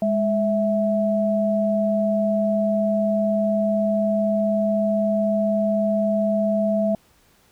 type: tone pair together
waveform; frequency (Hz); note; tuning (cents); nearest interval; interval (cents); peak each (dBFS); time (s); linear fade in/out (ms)
sine; 206.9 / 657; G#3 / E5; -6 / -6; octave + minor sixth; 2000; -21 / -20; 0.02-6.95; 2
effects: pink hiss -58 dBFS RMS until 7.51 s